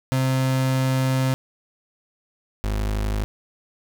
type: tone pair in turn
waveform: 35% pulse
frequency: 131.2 / 52.07 Hz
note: C3 / G#1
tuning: +5 / +5 cents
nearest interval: octave + major third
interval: 1600 cents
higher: first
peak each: -17 / -20 dBFS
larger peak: first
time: 0.12-1.34 / 2.64-3.24 s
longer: first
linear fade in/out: 0 ms
effects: none